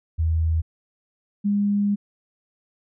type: tone pair in turn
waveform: sine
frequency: 80.9 / 203.5 Hz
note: E2 / G#3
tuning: -32 / -35 cents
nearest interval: octave + major third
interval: 1597 cents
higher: second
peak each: -18 dBFS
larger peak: neither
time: 0.18-0.62 / 1.44-1.96 s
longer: second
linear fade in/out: 20 ms
effects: none